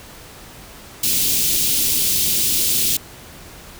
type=band-stop noise; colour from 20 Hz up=white; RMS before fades=-18 dBFS; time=1.03-2.97 s; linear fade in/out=5 ms; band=380 to 2800 Hz; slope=24 dB/octave; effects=pink hiss -40 dBFS RMS until 3.79 s